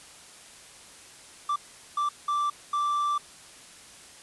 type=tone bursts at uneven times; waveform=triangle; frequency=1172 Hz; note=D6; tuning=4 cents flat; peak=-22 dBFS; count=4; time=1.49-1.56 / 1.97-2.09 / 2.28-2.5 / 2.73-3.18 s; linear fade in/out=5 ms; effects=white hiss -49 dBFS RMS until 4.22 s + resampled to 24000 Hz